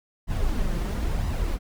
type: noise with flanger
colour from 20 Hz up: brown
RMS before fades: -25 dBFS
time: 0.27-1.59 s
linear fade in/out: 50 ms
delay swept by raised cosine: 1 to 5.8 ms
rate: 1 Hz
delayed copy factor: +0.5
effects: none